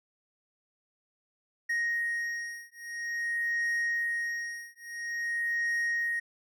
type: beating tone pair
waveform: triangle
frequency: 1872 / 1872.49 Hz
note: A#6 / A#6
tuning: +7 / +7 cents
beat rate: 0.49 Hz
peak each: -31 dBFS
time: 1.69-6.2 s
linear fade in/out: 10 ms
effects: none